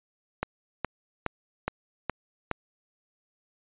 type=click train; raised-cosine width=0.5 ms; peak=-12 dBFS; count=6; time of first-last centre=0.43-2.513 s; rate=2.4 Hz; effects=resampled to 8000 Hz